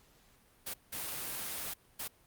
white noise bursts at uneven times, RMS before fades -39 dBFS, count 3, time 0.66-0.74 / 0.92-1.74 / 1.99-2.08 s, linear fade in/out 10 ms, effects pink hiss -65 dBFS RMS until 2.26 s + Opus 48 kbps

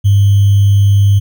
sine tone with sample-and-hold, 100 Hz, G2, 35 cents sharp, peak -5 dBFS, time 0.04-1.2 s, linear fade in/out 20 ms, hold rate 3150 Hz, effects none

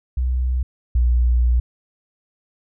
sine tone pair in turn, 63 / 60.42 Hz, B1 / B1, +35 / -37 cents, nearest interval minor second, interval 72 cents, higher first, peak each -17 / -13 dBFS, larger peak second, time 0.17-0.63 / 0.95-1.6 s, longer second, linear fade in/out 5 ms, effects none

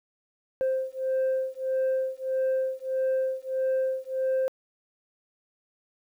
sine beating tone pair, 523.3 / 524.9 Hz, C5 / C5, 0 / +5 cents, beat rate 1.6 Hz, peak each -26 dBFS, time 0.61-4.48 s, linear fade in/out 0 ms, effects tanh soft clip ceiling -21 dBFS + 10-bit

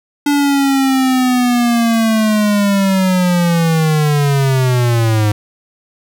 square linear sweep, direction down, 290 to 103.7 Hz, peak -11 dBFS, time 0.26-5.32 s, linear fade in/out 5 ms, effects none

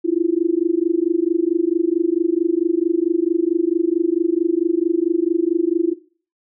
sine tone with amplitude modulation, 337.8 Hz, E4, 42 cents sharp, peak -11 dBFS, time 0.04-5.94 s, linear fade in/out 20 ms, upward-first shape sine, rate 24.5 Hz, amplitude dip 100%, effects noise-tail reverb RT60 0.4 s tail -18 dB re dry

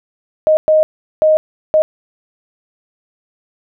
sine tone bursts at uneven times, 622.3 Hz, D#5, in tune, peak -7 dBFS, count 4, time 0.47-0.57 / 0.68-0.83 / 1.22-1.37 / 1.74-1.82 s, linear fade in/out 0 ms, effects none

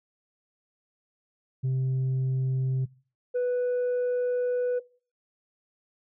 sine tone pair in turn, 130.81 / 493.9 Hz, C3 / B4, 0 / 0 cents, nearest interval octave + major seventh, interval 2300 cents, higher second, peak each -21 dBFS, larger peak neither, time 1.63-2.86 / 3.34-4.8 s, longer second, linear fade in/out 20 ms, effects noise-tail reverb RT60 0.4 s tail -22 dB re dry + tanh soft clip ceiling -23 dBFS

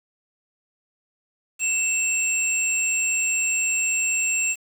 sine tone pair together, 2664 / 7525 Hz, E7 / A#8, +18 / +15 cents, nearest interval octave + tritone, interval 1797 cents, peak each -22 / -22 dBFS, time 1.59-4.56 s, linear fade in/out 50 ms, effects tanh soft clip ceiling -14 dBFS + 7-bit

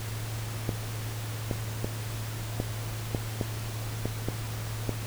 clicks, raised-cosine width 2 ms, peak -15 dBFS, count 9, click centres 0.692 / 1.512 / 1.845 / 2.601 / 3.148 / 3.412 / 4.056 / 4.286 / 4.893 s, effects added 110 Hz sine -33 dBFS peak until 5.06 s + pink hiss -40 dBFS RMS until 5.06 s

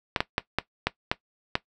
clicks, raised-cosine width 0.3 ms, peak -6 dBFS, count 7, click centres 0.162 / 0.205 / 0.381 / 0.586 / 0.87 / 1.115 / 1.554 s, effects noise-tail reverb RT60 0.1 s tail -17 dB re dry

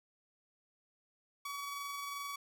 sawtooth tone with amplitude modulation, 1134 Hz, C#6, 39 cents sharp, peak -35 dBFS, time 1.45-2.36 s, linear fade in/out 5 ms, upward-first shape sine, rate 22.6 Hz, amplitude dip 25%, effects none

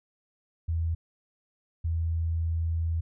sine tone bursts at uneven times, 82.41 Hz, E2, in tune, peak -25 dBFS, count 2, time 0.68-0.95 / 1.84-3.01 s, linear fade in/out 10 ms, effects none

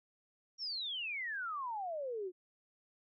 sine exponential sweep, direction down, 5670 to 349.2 Hz, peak -37 dBFS, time 0.58-2.32 s, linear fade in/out 50 ms, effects none

